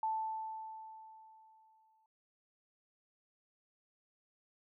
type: tone with exponential decay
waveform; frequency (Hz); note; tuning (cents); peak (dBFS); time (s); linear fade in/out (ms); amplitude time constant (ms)
sine; 880; A5; 0; -31; 0.03-2.06; 2; 440
effects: none